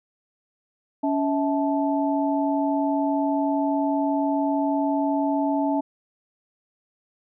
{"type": "tone cluster", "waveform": "sine", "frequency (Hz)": [281.9, 649, 872], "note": ["C#4", "E5", "A5"], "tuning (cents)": [29, -27, -16], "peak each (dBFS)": [-22, -27, -27], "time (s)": [1.03, 5.81], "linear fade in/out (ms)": 10, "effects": []}